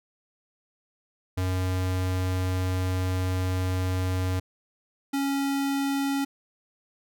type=tone pair in turn; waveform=square; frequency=92.4 / 276.9 Hz; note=F#2 / C#4; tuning=-2 / -2 cents; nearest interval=octave + perfect fifth; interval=1900 cents; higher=second; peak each=-25 dBFS; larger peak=neither; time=1.37-4.4 / 5.13-6.25 s; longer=first; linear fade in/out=10 ms; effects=none